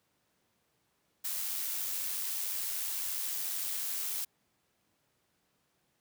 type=noise with amplitude modulation; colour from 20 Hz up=blue; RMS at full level=-34 dBFS; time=1.24-4.25 s; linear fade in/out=10 ms; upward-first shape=sine; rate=93.9 Hz; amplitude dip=30%; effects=pink hiss -75 dBFS RMS until 6 s + high-pass 100 Hz 12 dB/octave